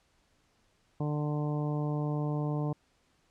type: harmonic tone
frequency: 148.8 Hz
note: D3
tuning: 23 cents sharp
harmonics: 1 / 2 / 3 / 4 / 5 / 6 / 7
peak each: -30 / -36 / -40 / -42 / -44 / -46 / -47 dBFS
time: 1-2.73 s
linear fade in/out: 5 ms
effects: pink hiss -70 dBFS RMS until 3.3 s + low-pass 8000 Hz 12 dB/octave